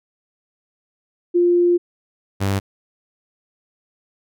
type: tone pair in turn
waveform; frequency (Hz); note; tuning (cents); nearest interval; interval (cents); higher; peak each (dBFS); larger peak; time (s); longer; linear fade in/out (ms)
sine / sawtooth; 350 / 98.22; F4 / G2; +4 / +4; octave + minor seventh; 2200; first; -12 / -14; first; 1.34-1.78 / 2.4-2.6; first; 20
effects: none